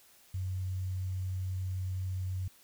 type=tone with quantisation; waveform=sine; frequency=93.1 Hz; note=F#2; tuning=11 cents sharp; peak=-32 dBFS; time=0.34-2.48 s; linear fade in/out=5 ms; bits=10; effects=white hiss -61 dBFS RMS until 2.63 s